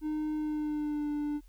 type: tone with pitch glide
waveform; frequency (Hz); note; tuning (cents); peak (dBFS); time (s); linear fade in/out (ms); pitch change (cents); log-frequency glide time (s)
triangle; 306.2 to 295.1; D#4 to D4; -28 to +8; -28; 0.01-1.41; 50; -64; 0.35-1.1
effects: added 41 Hz sine -52 dBFS peak until 1.48 s + white hiss -70 dBFS RMS until 1.48 s